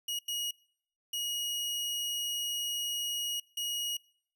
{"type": "tone bursts at uneven times", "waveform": "sawtooth", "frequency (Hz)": 2892, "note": "F#7", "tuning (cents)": -40, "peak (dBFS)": -29, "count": 4, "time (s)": [[0.08, 0.19], [0.28, 0.51], [1.13, 3.4], [3.57, 3.97]], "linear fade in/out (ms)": 5, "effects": ["noise-tail reverb RT60 0.6 s tail -24 dB re dry"]}